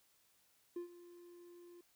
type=tone with ADSR envelope; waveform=triangle; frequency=349.1 Hz; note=F4; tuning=1 cent flat; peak=-36 dBFS; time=0.76-1.81 s; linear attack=5 ms; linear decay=110 ms; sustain=-17 dB; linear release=4 ms; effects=tanh soft clip ceiling -34 dBFS + white hiss -73 dBFS RMS until 1.95 s